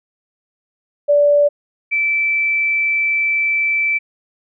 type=tone pair in turn; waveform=sine; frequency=581 / 2324 Hz; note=D5 / D7; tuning=-19 / -19 cents; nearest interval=2 octaves; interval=2400 cents; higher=second; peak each=-9 / -14 dBFS; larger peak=first; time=1.08-1.49 / 1.91-3.99 s; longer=second; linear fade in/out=20 ms; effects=none